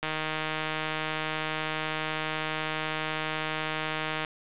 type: click train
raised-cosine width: 0.3 ms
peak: -14 dBFS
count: 659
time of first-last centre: 0.03-4.248 s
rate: 156 Hz
effects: resampled to 8000 Hz + 9-bit